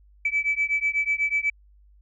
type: beating tone pair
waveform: sine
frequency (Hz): 2300 / 2308.1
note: D7 / D7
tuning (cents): -37 / -31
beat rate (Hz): 8.1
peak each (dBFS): -24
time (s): 0.25-1.5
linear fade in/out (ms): 5
effects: tanh soft clip ceiling -14 dBFS + added 50 Hz sine -52 dBFS peak until 2.01 s